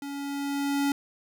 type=tone with level ramp; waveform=square; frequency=281.5 Hz; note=C#4; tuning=27 cents sharp; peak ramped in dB=-35 to -23 dBFS; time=0.02-0.92 s; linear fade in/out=2 ms; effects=none